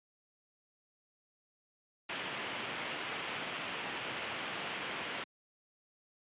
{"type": "low-pass noise", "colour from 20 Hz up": "white", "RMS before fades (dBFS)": -40, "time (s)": [2.09, 5.24], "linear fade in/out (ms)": 5, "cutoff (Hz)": 3300, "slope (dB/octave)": 48, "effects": ["high-pass 150 Hz 12 dB/octave", "resampled to 8000 Hz"]}